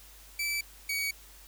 sawtooth tone pair in turn, 2315 / 2256 Hz, D7 / C#7, -25 / +30 cents, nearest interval unison, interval 45 cents, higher first, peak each -26 dBFS, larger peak neither, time 0.39-0.61 / 0.89-1.11 s, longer neither, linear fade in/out 5 ms, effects added 50 Hz sine -54 dBFS peak until 1.47 s + white hiss -54 dBFS RMS until 1.47 s

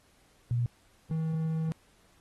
sine / triangle tone pair in turn, 120 / 160.18 Hz, B2 / E3, -49 / -49 cents, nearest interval perfect fourth, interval 500 cents, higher second, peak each -25 / -26 dBFS, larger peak first, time 0.51-0.66 / 1.11-1.72 s, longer second, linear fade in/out 0 ms, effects pink hiss -65 dBFS RMS until 2.2 s + AAC 32 kbps

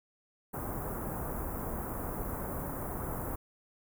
pink band-stop noise, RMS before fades -37 dBFS, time 0.53-3.36 s, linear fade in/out 10 ms, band 1300 to 12000 Hz, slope 24 dB/octave, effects none

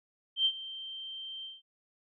sine tone with ADSR envelope, 3136 Hz, G7, in tune, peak -22 dBFS, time 0.36-1.62 s, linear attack 93 ms, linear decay 64 ms, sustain -17 dB, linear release 180 ms, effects none

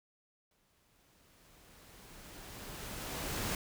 pink noise with exponential growth, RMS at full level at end -35 dBFS, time 0.51-3.55 s, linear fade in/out 2 ms, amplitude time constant 660 ms, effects none

